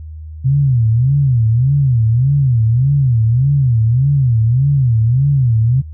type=tone with vibrato; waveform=sine; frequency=126 Hz; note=B2; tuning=35 cents sharp; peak=-9 dBFS; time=0.44-5.82 s; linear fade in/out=20 ms; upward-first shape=sine; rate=1.7 Hz; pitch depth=220 cents each way; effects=added 78 Hz sine -27 dBFS peak until 5.93 s